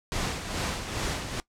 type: noise with tremolo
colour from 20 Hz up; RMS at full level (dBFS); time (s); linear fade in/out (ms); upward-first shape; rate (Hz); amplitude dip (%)
pink; -29; 0.12-1.4; 0; sine; 2.4; 55
effects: noise-tail reverb RT60 0.1 s tail -20 dB re dry + low-pass 8000 Hz 12 dB/octave